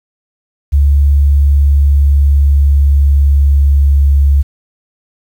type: tone with pitch glide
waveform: sine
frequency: 71 to 70.1 Hz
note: C#2 to C#2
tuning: +42 to +20 cents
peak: -5 dBFS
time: 0.72-4.43 s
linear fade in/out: 20 ms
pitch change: -22 cents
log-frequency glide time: 1.06-4.17 s
effects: 7-bit